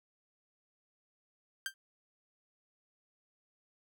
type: tone with exponential decay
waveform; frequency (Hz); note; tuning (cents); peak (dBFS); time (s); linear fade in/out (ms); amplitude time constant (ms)
sawtooth; 1574; G6; +7; -27; 1.66-1.74; 1; 17
effects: none